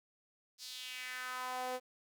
sawtooth tone with high-pass filter sweep, 253.6 Hz, B3, 46 cents sharp, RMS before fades -42 dBFS, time 0.58-1.8 s, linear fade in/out 50 ms, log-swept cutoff 5000 to 520 Hz, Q 2.8, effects 11-bit

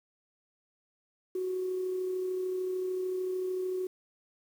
sine tone with amplitude modulation, 370 Hz, F#4, in tune, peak -28 dBFS, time 1.35-3.87 s, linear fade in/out 5 ms, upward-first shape sine, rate 33.4 Hz, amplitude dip 30%, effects tanh soft clip ceiling -24 dBFS + 9-bit

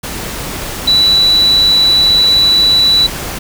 sine tone in noise, 3951 Hz, B7, in tune, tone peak -6 dBFS, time 0.87-3.07 s, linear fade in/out 10 ms, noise pink, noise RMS -22 dBFS, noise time 0.03-3.39 s, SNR +13 dB, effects none

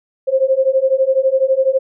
sine beating tone pair, 523.3 / 535.3 Hz, C5 / C5, 0 / +39 cents, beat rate 12 Hz, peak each -15 / -14 dBFS, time 0.27-1.79 s, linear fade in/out 20 ms, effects none

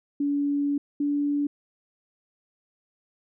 sine tone pair in turn, 285.8 / 288.6 Hz, D4 / D4, -47 / -30 cents, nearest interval unison, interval 17 cents, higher second, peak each -22 dBFS, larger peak neither, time 0.2-0.78 / 1-1.47 s, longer first, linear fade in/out 5 ms, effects none

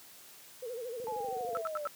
sine tone with vibrato, 479.5 Hz, A#4, 49 cents sharp, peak -37 dBFS, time 0.62-1.62 s, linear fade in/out 10 ms, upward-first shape sine, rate 13 Hz, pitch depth 120 cents each way
click train, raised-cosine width 2 ms, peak -39 dBFS, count 15, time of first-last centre 1-1.571 s, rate 24.5 Hz
sine exponential sweep, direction down, 880 to 575 Hz, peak -36 dBFS, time 1.07-1.87 s, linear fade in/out 0 ms
sine tone bursts, 1318.5 Hz, E6, in tune, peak -32 dBFS, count 4, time 1.55-1.874 s, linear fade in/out 0 ms, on 21 ms, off 80 ms
effects white hiss -54 dBFS RMS until 1.95 s + high-pass 100 Hz 12 dB/octave

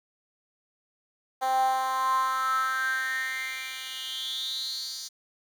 10% pulse tone with high-pass filter sweep, 261.6 Hz, C4, in tune, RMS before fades -29 dBFS, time 1.41-5.09 s, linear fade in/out 20 ms, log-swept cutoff 700 to 5200 Hz, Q 8.2, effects 9-bit

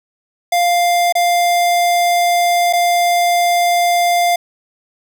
square tone with dropouts, 699 Hz, F5, 1 cent sharp, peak -12 dBFS, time 0.52-4.36 s, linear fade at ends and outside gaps 5 ms, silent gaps 1.125-1.152 / 2.728-2.733 s, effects none

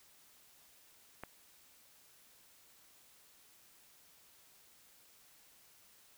click, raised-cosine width 0.5 ms, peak -28 dBFS, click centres 1.236 s, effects white hiss -64 dBFS RMS until 6.17 s

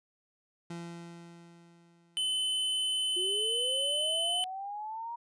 30% pulse tone with exponential decay, 170.4 Hz, F3, 42 cents flat, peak -35 dBFS, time 0.7-2.87 s, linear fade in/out 5 ms, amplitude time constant 470 ms
square tone, 3035 Hz, F#7, 43 cents sharp, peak -29 dBFS, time 2.17-4.44 s, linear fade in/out 0 ms
sine linear sweep, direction up, 352.2 to 950 Hz, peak -36 dBFS, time 3.16-5.16 s, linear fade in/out 10 ms
effects resampled to 22050 Hz

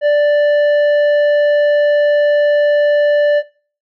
sine tone with tanh clipping, 587.3 Hz, D5, in tune, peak -10 dBFS, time 0.01-3.43 s, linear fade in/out 50 ms, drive 8 dB, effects noise-tail reverb RT60 0.4 s tail -19 dB re dry

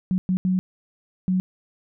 sine tone bursts at uneven times, 185 Hz, F#3, in tune, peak -18 dBFS, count 4, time 0.11-0.18 / 0.29-0.37 / 0.45-0.59 / 1.28-1.4 s, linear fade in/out 0 ms, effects none

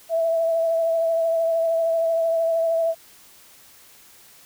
sine tone with vibrato, 659.3 Hz, E5, in tune, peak -18 dBFS, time 0.09-2.95 s, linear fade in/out 50 ms, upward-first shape triangle, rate 13 Hz, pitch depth 25 cents each way, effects white hiss -50 dBFS RMS until 4.45 s

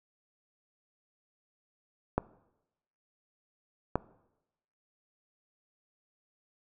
clicks, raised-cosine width 1 ms, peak -12 dBFS, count 2, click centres 2.18 / 3.956 s, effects noise-tail reverb RT60 0.9 s tail -20 dB re dry

